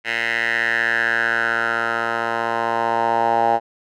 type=tone with band-pass filter sweep; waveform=10% pulse; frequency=115.6 Hz; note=A#2; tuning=14 cents flat; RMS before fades=-20 dBFS; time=0.04-3.6 s; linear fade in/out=50 ms; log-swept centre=2200 to 810 Hz; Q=5.1; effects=none